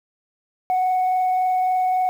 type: tone with frequency modulation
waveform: sine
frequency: 740 Hz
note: F#5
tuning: in tune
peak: -15 dBFS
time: 0.7-2.09 s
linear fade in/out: 0 ms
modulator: 23.6 Hz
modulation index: 0.25
effects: tanh soft clip ceiling -15 dBFS + 8-bit